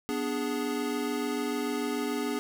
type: chord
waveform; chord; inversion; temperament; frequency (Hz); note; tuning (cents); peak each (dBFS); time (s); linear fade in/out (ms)
square; G# diminished; first; equal; 246.9 / 293.7 / 415.3; B3 / D4 / G#4; 0 / 0 / 0; -34; 0.09-2.39; 0
effects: none